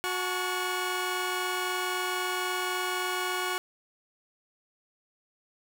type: tone cluster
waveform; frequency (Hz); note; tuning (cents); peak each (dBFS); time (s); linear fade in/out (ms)
25% pulse; 365.4 / 865 / 1120 / 1456; F#4 / A5 / C#6 / F#6; -22 / -30 / +18 / -28; -30 / -35 / -30 / -30; 0.04-3.58; 0
effects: none